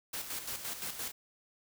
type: noise with tremolo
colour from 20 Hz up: white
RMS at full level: -38 dBFS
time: 0.13-1.12 s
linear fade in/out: 10 ms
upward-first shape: square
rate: 5.8 Hz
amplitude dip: 55%
effects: none